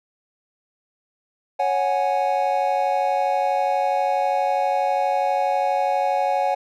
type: chord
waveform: triangle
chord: C# suspended fourth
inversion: none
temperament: just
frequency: 554.4 / 739.2 / 831.5 Hz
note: C#5 / F#5 / G#5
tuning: 0 / -2 / +2 cents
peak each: -22 / -20 / -21 dBFS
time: 1.59-6.55 s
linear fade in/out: 10 ms
effects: none